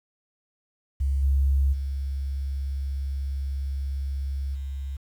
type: tone with level steps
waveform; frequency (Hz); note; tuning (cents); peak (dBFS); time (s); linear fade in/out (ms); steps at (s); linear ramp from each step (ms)
sine; 68.4; C#2; -23; -21 / -18 / -26 / -29; 1-4.97; 10; 1.22 / 1.72 / 4.54; 20
effects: 9-bit